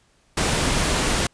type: noise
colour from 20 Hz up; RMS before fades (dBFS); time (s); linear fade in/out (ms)
pink; -21; 0.37-1.27; 5
effects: pink hiss -61 dBFS RMS until 1.33 s + resampled to 22050 Hz